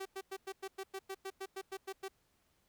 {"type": "tone bursts", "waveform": "sawtooth", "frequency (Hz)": 385.4, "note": "G4", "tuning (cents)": -29, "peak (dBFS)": -36, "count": 14, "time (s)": [0, 2.084], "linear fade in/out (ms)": 10, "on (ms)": 56, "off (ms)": 100, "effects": ["pink hiss -75 dBFS RMS until 2.68 s"]}